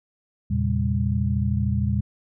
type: tone cluster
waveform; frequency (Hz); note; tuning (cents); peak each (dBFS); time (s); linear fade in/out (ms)
sine; 82.8 / 116.2 / 135.7 / 200.1; E2 / A#2 / C#3 / G3; +8 / -5 / -36 / +36; -24 / -24 / -31 / -26; 0.5-2.01; 10
effects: none